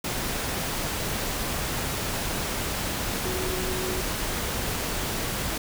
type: tone in noise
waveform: sine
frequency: 370 Hz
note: F#4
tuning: in tune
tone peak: -31 dBFS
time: 3.25-4.01 s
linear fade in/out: 5 ms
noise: pink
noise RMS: -29 dBFS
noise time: 0.04-5.58 s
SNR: -5 dB
effects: none